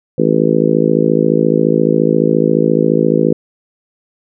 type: harmonic tone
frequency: 54.4 Hz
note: A1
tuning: 19 cents flat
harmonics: 3 / 4 / 5 / 6 / 7 / 8 / 9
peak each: -17 / -17 / -17 / -17 / -17 / -17 / -17 dBFS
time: 0.18-3.33 s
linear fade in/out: 5 ms
effects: none